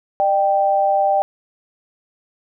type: tone pair together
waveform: sine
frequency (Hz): 601.9 / 784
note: D5 / G5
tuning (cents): +42 / 0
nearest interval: perfect fourth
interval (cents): 458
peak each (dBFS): -18 / -15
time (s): 0.2-1.22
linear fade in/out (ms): 0
effects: none